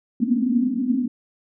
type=band-pass noise; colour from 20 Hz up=pink; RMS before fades=-21 dBFS; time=0.2-1.08 s; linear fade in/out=5 ms; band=230 to 260 Hz; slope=96 dB/octave; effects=none